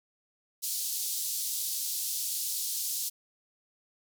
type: band-pass noise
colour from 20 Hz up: white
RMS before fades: -33 dBFS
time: 0.62-3.1 s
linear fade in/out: 20 ms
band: 4000 to 16000 Hz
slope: 24 dB/octave
effects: none